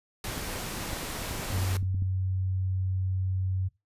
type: noise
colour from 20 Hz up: pink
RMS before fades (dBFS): -35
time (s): 0.24-1.77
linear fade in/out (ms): 2
type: clicks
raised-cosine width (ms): 5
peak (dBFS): -25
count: 10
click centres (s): 0.378 / 0.931 / 1.222 / 1.31 / 1.398 / 1.504 / 1.58 / 1.828 / 1.946 / 2.023
type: tone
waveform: sine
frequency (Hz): 93.8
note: F#2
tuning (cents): +24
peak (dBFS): -26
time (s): 1.52-3.69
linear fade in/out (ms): 20
effects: noise-tail reverb RT60 0.2 s tail -18 dB re dry + resampled to 32000 Hz